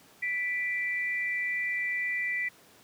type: tone pair together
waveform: sine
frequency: 1975.5 / 2347 Hz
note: B6 / D7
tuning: 0 / -2 cents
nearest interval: minor third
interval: 298 cents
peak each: -29 / -34 dBFS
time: 0.22-2.49 s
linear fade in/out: 10 ms
effects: pink hiss -57 dBFS RMS until 2.83 s + high-pass 150 Hz 12 dB/octave